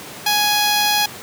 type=tone with notch filter; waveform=10% pulse; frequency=833 Hz; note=G#5; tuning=5 cents sharp; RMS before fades=-17 dBFS; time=0.26-1.06 s; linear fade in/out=5 ms; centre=2000 Hz; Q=1.9; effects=pink hiss -34 dBFS RMS until 1.22 s + high-pass 150 Hz 12 dB/octave